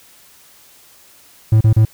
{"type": "tone bursts", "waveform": "triangle", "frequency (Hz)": 109.7, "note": "A2", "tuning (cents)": -5, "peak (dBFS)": -5, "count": 3, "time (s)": [1.52, 1.852], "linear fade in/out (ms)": 5, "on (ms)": 88, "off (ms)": 34, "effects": ["white hiss -47 dBFS RMS until 1.93 s"]}